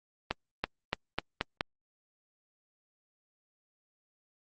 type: accelerating click train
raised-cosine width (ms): 0.3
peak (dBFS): -12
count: 6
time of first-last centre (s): 0.31-1.609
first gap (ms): 330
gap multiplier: 0.88
effects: Opus 32 kbps